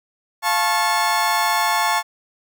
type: chord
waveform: 30% pulse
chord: F augmented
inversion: none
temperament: just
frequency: 698.5 / 873.1 / 1091.3 Hz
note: F5 / A5 / C#6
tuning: 0 / -14 / -27 cents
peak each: -22 / -17 / -19 dBFS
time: 0.42-2.03 s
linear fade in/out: 50 ms
effects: none